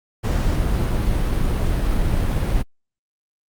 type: noise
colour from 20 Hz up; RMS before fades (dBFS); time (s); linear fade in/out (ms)
brown; -19; 0.23-2.63; 20
effects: Opus 48 kbps